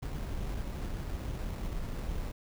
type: noise with sample-and-hold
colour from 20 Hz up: brown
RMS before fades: -36 dBFS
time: 0.02-2.32 s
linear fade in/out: 10 ms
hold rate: 3150 Hz
effects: none